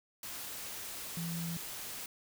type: tone in noise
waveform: sine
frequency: 168.2 Hz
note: E3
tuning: 35 cents sharp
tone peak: -36 dBFS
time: 1.17-1.57 s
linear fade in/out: 2 ms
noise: white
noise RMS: -43 dBFS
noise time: 0.23-2.06 s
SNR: +4 dB
effects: none